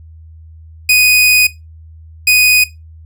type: tone pair in turn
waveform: sawtooth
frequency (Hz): 2489 / 2489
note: D#7 / D#7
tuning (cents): 0 / 0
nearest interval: unison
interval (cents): 0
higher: neither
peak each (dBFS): -3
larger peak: neither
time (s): 0.89-1.47 / 2.27-2.64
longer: first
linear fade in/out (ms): 5
effects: noise-tail reverb RT60 0.2 s tail -18 dB re dry + added 80 Hz sine -34 dBFS peak until 3.05 s